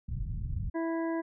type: low-pass noise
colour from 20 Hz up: pink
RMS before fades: -34 dBFS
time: 0.08-0.7 s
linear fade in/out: 5 ms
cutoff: 140 Hz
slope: 24 dB/octave
type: harmonic tone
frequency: 329.4 Hz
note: E4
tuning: 1 cent flat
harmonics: 1 / 2 / 3 / 5 / 6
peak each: -30 / -37 / -40 / -45 / -49 dBFS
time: 0.74-1.22 s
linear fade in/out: 20 ms
effects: none